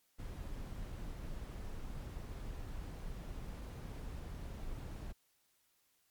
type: noise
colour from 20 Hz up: brown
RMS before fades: -44 dBFS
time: 0.18-5.13 s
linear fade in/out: 20 ms
effects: white hiss -75 dBFS RMS until 6.1 s + MP3 96 kbps